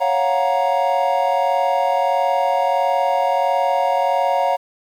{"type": "chord", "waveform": "triangle", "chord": "Gb major seventh", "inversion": "second", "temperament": "equal with one note detuned", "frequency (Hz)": [554.4, 698.5, 740, 938.3], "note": ["Db5", "F5", "Gb5", "Bb5"], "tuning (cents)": [0, 0, 0, 11], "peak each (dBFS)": -19, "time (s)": [0, 4.57], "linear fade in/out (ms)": 20, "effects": ["8-bit"]}